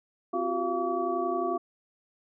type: tone cluster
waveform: sine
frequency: 259.8 / 350 / 381.1 / 690 / 1142 Hz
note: C4 / F4 / G4 / F5 / D6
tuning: -12 / +4 / -49 / -21 / -49 cents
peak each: -37 / -31 / -33 / -31 / -33 dBFS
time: 0.33-1.58 s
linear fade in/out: 10 ms
effects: none